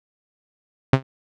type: tone with exponential decay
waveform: sawtooth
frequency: 132.7 Hz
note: C3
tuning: 25 cents sharp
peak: -5 dBFS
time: 0.93-1.03 s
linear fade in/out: 5 ms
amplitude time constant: 20 ms
effects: low-pass 3000 Hz 12 dB/octave